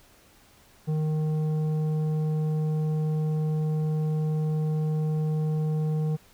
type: tone with tanh clipping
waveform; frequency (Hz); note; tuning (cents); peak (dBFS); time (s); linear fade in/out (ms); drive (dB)
sine; 154.8; D#3; -9; -25; 0.87-6.17; 20; 9
effects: pink hiss -57 dBFS RMS until 6.33 s